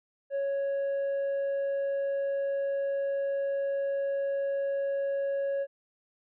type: tone with tanh clipping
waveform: sine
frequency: 554.4 Hz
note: C#5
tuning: in tune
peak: -28 dBFS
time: 0.3-5.67 s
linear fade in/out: 50 ms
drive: 3 dB
effects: none